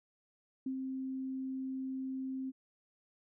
sine tone with ADSR envelope, 263.3 Hz, C4, 11 cents sharp, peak -33 dBFS, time 0.66-2.52 s, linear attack 5 ms, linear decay 87 ms, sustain -3 dB, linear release 32 ms, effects none

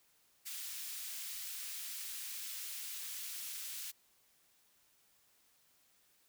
white high-pass noise, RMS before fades -44 dBFS, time 0.45-3.92 s, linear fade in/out 20 ms, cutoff 2200 Hz, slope 12 dB/octave, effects white hiss -71 dBFS RMS until 6.28 s

